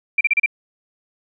sine tone bursts, 2356 Hz, D7, 5 cents sharp, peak -12 dBFS, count 5, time 0.18-0.461 s, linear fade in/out 5 ms, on 29 ms, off 34 ms, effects none

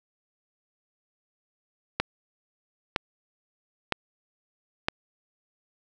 click train, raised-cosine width 0.3 ms, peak -7 dBFS, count 4, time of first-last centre 2-4.885 s, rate 1.04 Hz, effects none

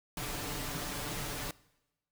pink noise with comb filter, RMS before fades -38 dBFS, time 0.17-1.51 s, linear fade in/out 2 ms, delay 6.8 ms, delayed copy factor +0.7, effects noise-tail reverb RT60 1.0 s tail -22 dB re dry

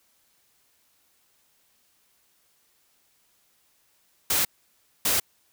white noise bursts at uneven times, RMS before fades -23 dBFS, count 2, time 4.3-4.45 / 5.05-5.2 s, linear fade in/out 5 ms, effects white hiss -66 dBFS RMS until 5.52 s

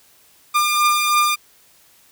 sawtooth beating tone pair, 1199 / 1202.1 Hz, D6 / D6, +36 / +40 cents, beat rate 3.1 Hz, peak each -18 / -12 dBFS, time 0.54-1.36 s, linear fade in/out 20 ms, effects white hiss -53 dBFS RMS until 2.11 s

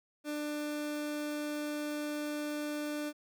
30% pulse tone, 297.2 Hz, D4, 21 cents sharp, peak -32 dBFS, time 0.24-3.13 s, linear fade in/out 50 ms, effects none

